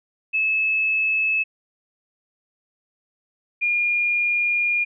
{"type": "tone pair in turn", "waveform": "sine", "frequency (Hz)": [2600, 2420], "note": ["E7", "D#7"], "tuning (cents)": [-24, -49], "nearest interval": "minor second", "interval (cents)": 125, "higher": "first", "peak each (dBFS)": -18, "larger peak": "neither", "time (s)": [[0.33, 1.44], [3.61, 4.85]], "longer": "second", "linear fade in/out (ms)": 20, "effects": []}